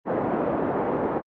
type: band-pass noise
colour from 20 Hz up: pink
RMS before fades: -25 dBFS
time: 0.05-1.22 s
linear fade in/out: 50 ms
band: 270 to 820 Hz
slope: 12 dB/octave
effects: low-pass 2000 Hz 12 dB/octave + Opus 32 kbps